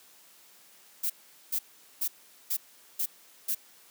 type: noise bursts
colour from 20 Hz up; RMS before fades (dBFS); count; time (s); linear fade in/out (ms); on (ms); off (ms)
violet; -29; 6; 1.03-3.55; 10; 70; 420
effects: white hiss -57 dBFS RMS until 3.9 s + high-pass 200 Hz 12 dB/octave